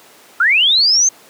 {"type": "linear sweep", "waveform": "sine", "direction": "up", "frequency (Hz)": [1328, 6420], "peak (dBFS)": -9, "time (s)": [0.4, 1.09], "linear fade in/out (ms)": 5, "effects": ["pink hiss -44 dBFS RMS until 1.29 s", "high-pass 300 Hz 12 dB/octave"]}